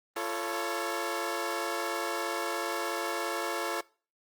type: chord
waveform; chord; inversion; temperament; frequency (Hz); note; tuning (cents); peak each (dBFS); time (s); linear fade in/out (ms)
15% pulse; F augmented; none; equal with one note detuned; 342.8 / 440 / 554.4; F4 / A4 / C#5; -32 / 0 / 0; -29; 0.16-3.81; 5
effects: noise-tail reverb RT60 0.4 s tail -23 dB re dry + Opus 24 kbps